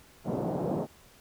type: band-pass noise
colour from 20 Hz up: pink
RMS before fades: -31 dBFS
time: 0.24-0.87 s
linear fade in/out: 50 ms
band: 140 to 740 Hz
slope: 24 dB/octave
effects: pink hiss -57 dBFS RMS until 1.2 s